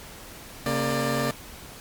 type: tone cluster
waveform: 20% pulse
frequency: 135.9 / 230.6 / 592 Hz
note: C#3 / A#3 / D5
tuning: -34 / -19 / +14 cents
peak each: -23 dBFS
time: 0.66-1.31 s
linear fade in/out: 2 ms
effects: pink hiss -43 dBFS RMS until 1.8 s + MP3 96 kbps